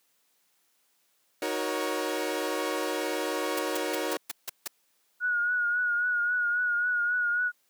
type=chord; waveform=sawtooth; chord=D# minor seventh; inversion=none; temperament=equal with one note detuned; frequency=311.1 / 370 / 473.2 / 554.4 Hz; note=D#4 / F#4 / A#4 / C#5; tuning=0 / 0 / +26 / 0 cents; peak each=-30 dBFS; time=1.42-4.17 s; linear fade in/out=2 ms
type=noise bursts; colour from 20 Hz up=white; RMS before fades=-33 dBFS; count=7; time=3.57-4.677 s; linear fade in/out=5 ms; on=21 ms; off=160 ms
type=tone with vibrato; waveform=sine; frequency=1448 Hz; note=F#6; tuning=38 cents flat; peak=-24 dBFS; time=5.2-7.52 s; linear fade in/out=50 ms; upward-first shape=triangle; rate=3.7 Hz; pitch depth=44 cents each way
effects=white hiss -70 dBFS RMS until 7.69 s + high-pass 200 Hz 12 dB/octave